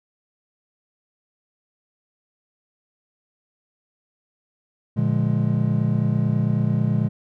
triangle chord, Bb dominant seventh, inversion none, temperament just, 116.54 / 145.68 / 174.81 / 209.8 Hz, Bb2 / D3 / F3 / Ab3, 0 / -14 / +2 / +18 cents, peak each -20 / -21 / -25 / -22 dBFS, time 4.96-7.09 s, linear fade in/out 20 ms, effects none

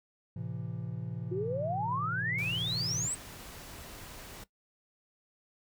triangle chord, A minor, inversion none, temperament equal with one note detuned, 110 / 130.81 / 167.99 Hz, A2 / C3 / E3, 0 / 0 / +33 cents, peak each -38 dBFS, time 0.36-3.07 s, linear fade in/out 5 ms
sine exponential sweep, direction up, 349.2 to 8290 Hz, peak -31 dBFS, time 1.31-3.15 s, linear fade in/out 10 ms
pink noise, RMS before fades -47 dBFS, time 2.38-4.44 s, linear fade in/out 5 ms
effects noise-tail reverb RT60 0.1 s tail -17 dB re dry

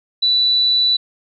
sine tone, 3964 Hz, B7, 6 cents sharp, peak -12 dBFS, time 0.22-0.97 s, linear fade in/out 10 ms, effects none

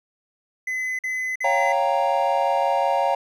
triangle tone bursts, 2026 Hz, B6, 44 cents sharp, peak -22 dBFS, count 3, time 0.67-1.724 s, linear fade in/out 5 ms, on 320 ms, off 47 ms
triangle chord, G half-diminished seventh, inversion second, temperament equal, 554.4 / 698.5 / 784 / 932.3 Hz, Db5 / F5 / G5 / Bb5, 0 / 0 / 0 / 0 cents, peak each -22 dBFS, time 1.44-3.15 s, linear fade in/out 5 ms
effects none

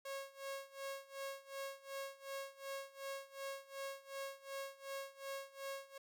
sawtooth tone with tremolo, 547 Hz, C#5, 23 cents flat, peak -38 dBFS, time 0.05-5.98 s, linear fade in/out 5 ms, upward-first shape sine, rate 2.7 Hz, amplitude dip 90%, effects none

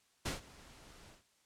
pink noise with ADSR envelope, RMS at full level -35 dBFS, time 0.25-1.24 s, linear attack 12 ms, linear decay 140 ms, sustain -22 dB, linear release 150 ms, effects white hiss -72 dBFS RMS until 1.45 s + low-pass 9000 Hz 12 dB/octave

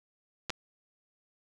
clicks, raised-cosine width 0.2 ms, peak -16 dBFS, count 2, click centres 0.497 / 0.503 s, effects none

